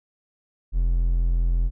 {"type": "tone", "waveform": "triangle", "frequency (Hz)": 42.66, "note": "F1", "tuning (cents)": -40, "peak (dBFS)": -16, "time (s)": [0.72, 1.71], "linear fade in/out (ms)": 50, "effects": []}